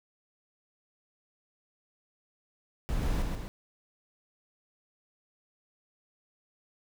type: noise with echo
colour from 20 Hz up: brown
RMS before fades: -31 dBFS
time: 2.89-3.22 s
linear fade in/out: 0 ms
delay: 130 ms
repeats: 2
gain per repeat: -3 dB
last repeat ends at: 3.48 s
effects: none